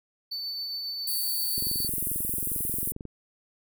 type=tone with tremolo; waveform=triangle; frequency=4513 Hz; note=C#8; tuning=30 cents sharp; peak=-29 dBFS; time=0.31-1.88 s; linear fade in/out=10 ms; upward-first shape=triangle; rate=7.4 Hz; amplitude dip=25%
type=high-pass noise; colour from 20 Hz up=pink; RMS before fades=-30 dBFS; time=1.07-2.92 s; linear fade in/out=5 ms; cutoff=9500 Hz; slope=48 dB/octave
type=click train; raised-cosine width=3 ms; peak=-25 dBFS; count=34; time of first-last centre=1.58-3.053 s; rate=22.4 Hz
effects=none